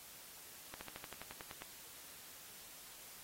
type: slowing click train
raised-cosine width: 0.3 ms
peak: -30 dBFS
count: 11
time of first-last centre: 0.74-1.62 s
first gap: 70 ms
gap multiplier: 1.05
effects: white hiss -55 dBFS RMS until 3.23 s + AAC 48 kbps